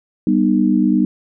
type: chord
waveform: sine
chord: G augmented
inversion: none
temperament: just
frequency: 196 / 245 / 306.2 Hz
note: G3 / B3 / D#4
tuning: 0 / -14 / -28 cents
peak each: -16 dBFS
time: 0.27-1.05 s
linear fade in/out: 2 ms
effects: none

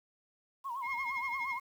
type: tone with vibrato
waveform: sine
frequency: 1016 Hz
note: B5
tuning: 49 cents sharp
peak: -35 dBFS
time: 0.64-1.6 s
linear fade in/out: 20 ms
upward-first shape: sine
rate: 8.6 Hz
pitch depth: 150 cents each way
type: tone with tremolo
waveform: sine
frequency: 2148 Hz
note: C7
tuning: 45 cents sharp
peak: -31 dBFS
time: 0.82-1.6 s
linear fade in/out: 50 ms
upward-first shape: triangle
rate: 12 Hz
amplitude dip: 65%
effects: tanh soft clip ceiling -28 dBFS + 10-bit

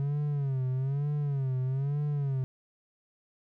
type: tone with vibrato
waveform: triangle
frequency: 137.8 Hz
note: C#3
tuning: 10 cents flat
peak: -25 dBFS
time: 0-2.44 s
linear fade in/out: 0 ms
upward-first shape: sine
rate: 1.1 Hz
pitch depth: 120 cents each way
effects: none

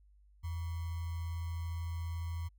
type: tone with sample-and-hold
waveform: sine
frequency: 83.8 Hz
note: E2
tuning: 29 cents sharp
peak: -35 dBFS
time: 0.43-2.49 s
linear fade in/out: 20 ms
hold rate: 1050 Hz
effects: added 50 Hz sine -60 dBFS peak until 2.58 s

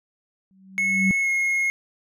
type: tone with exponential growth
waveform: sine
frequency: 190.9 Hz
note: G3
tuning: 46 cents flat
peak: -16 dBFS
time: 0.51-1.11 s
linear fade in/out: 0 ms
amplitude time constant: 130 ms
type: tone with pitch glide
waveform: triangle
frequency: 2188 to 2158 Hz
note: C#7 to C#7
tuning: -23 to -47 cents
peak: -18 dBFS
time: 0.78-1.7 s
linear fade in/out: 0 ms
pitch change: -24 cents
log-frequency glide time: 1.21-1.29 s
effects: none

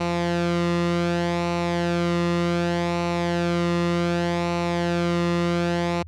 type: tone with flanger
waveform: sawtooth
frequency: 172.4 Hz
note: F3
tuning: 22 cents flat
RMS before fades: -23 dBFS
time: 0-6.03 s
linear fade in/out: 10 ms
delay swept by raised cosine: 0.6 to 1.29 ms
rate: 0.66 Hz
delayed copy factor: -0.5
effects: added 83 Hz sine -38 dBFS peak until 6.07 s + low-pass 5000 Hz 12 dB/octave

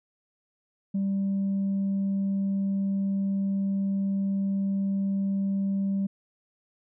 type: tone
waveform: sine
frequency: 196 Hz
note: G3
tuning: in tune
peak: -22 dBFS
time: 0.94-6.07 s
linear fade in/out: 10 ms
effects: tanh soft clip ceiling -22 dBFS

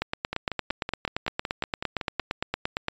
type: two click trains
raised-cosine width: 0.3 ms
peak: -10 / -14 dBFS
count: 26 / 11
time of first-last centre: 0.02-2.884 / 0.33-2.199 s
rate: 8.73 / 5.35 Hz
effects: resampled to 16000 Hz

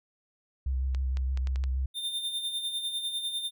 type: tone with vibrato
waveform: sine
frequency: 65.41 Hz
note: C2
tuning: in tune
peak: -26 dBFS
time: 0.66-1.86 s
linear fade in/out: 5 ms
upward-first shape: triangle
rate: 6.4 Hz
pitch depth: 36 cents each way
type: clicks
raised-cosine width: 0.2 ms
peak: -25 dBFS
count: 6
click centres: 0.948 / 1.171 / 1.374 / 1.472 / 1.559 / 1.639 s
type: tone with tremolo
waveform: square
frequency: 3615 Hz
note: A7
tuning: 46 cents sharp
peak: -29 dBFS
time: 1.94-3.51 s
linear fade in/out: 50 ms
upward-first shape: sine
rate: 10 Hz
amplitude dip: 55%
effects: none

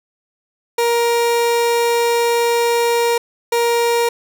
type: tone pair in turn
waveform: 30% pulse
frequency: 470.5 / 470.5 Hz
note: A#4 / A#4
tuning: +16 / +16 cents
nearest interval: unison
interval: 0 cents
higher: neither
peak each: -11 dBFS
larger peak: neither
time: 0.78-3.18 / 3.52-4.09 s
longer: first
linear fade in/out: 5 ms
effects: none

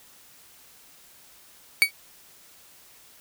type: tone with exponential decay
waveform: 35% pulse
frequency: 2257 Hz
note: C#7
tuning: 31 cents sharp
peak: -8 dBFS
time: 1.82-1.91 s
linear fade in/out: 0 ms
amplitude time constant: 19 ms
effects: white hiss -53 dBFS RMS until 3.2 s

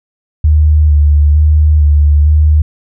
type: tone with vibrato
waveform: sine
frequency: 75 Hz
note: D2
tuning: 37 cents sharp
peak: -4 dBFS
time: 0.44-2.62 s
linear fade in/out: 5 ms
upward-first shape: square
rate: 1.1 Hz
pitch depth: 28 cents each way
effects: none

